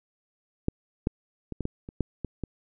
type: clicks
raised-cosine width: 3 ms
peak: -11 / -11 / -21 / -18 / -16 / -26 / -12 / -18 / -18 dBFS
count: 9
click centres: 0.684 / 1.071 / 1.523 / 1.607 / 1.654 / 1.889 / 2.007 / 2.247 / 2.437 s
effects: none